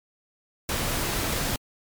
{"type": "noise", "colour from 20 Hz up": "pink", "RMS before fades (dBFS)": -27, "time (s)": [0.69, 1.56], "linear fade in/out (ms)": 2, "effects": ["MP3 96 kbps"]}